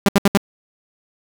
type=tone bursts; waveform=sawtooth; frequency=199.8 Hz; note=G3; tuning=33 cents sharp; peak=-6 dBFS; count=4; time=0.06-0.374 s; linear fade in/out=0 ms; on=26 ms; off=70 ms; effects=none